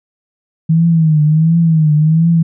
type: tone with vibrato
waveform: sine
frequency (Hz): 159.1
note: D#3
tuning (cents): +39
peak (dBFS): -7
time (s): 0.69-2.43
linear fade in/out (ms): 10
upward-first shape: triangle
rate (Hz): 1.4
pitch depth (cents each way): 110
effects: none